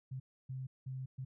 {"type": "tone bursts at uneven times", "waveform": "sine", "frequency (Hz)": 130.81, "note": "C3", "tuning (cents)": 0, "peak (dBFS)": -39, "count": 4, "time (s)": [[0.11, 0.2], [0.49, 0.67], [0.86, 1.06], [1.18, 1.25]], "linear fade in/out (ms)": 10, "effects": []}